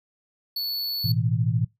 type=tone; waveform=square; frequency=4435 Hz; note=C#8; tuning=in tune; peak=-26 dBFS; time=0.56-1.12 s; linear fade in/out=5 ms
type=chord; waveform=sine; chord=A suspended second; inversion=none; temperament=equal with one note detuned; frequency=110 / 123.47 / 163.39 Hz; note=A2 / B2 / E3; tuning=0 / 0 / -15 cents; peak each=-24 / -24 / -27 dBFS; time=1.04-1.65 s; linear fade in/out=10 ms
effects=noise-tail reverb RT60 0.2 s tail -22 dB re dry